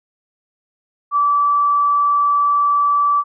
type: tone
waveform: sine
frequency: 1157 Hz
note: D6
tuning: 26 cents flat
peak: -12 dBFS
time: 1.11-3.24 s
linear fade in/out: 50 ms
effects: none